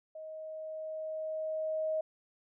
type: tone with level ramp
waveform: sine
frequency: 629 Hz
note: D#5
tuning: 19 cents sharp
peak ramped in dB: -42 to -29 dBFS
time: 0.15-2.01 s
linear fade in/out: 5 ms
effects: none